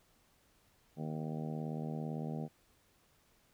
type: harmonic tone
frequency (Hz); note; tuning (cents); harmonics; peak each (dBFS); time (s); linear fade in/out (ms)
77.78; D#2; 0; 2 / 3 / 4 / 5 / 6 / 7 / 8 / 9 / 10; -39 / -42 / -50 / -50 / -49 / -54 / -52 / -54 / -52; 0.96-2.49; 50
effects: pink hiss -70 dBFS RMS until 3.53 s